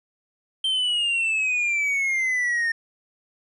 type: exponential sweep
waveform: triangle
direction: down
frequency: 3143 to 1821 Hz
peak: -19 dBFS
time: 0.64-2.72 s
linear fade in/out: 5 ms
effects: resampled to 24000 Hz